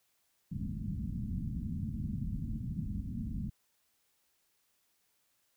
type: low-pass noise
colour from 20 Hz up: white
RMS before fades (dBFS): -37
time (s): 0.51-3.5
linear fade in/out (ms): 10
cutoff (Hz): 230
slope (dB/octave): 48
effects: white hiss -75 dBFS RMS until 5.56 s